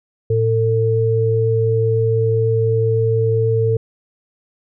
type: tone pair together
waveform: sine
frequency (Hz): 112.13 / 449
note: A2 / A4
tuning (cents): +33 / +35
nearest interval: 2 octaves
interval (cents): 2402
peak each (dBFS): -16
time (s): 0.3-3.77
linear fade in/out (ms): 5
effects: none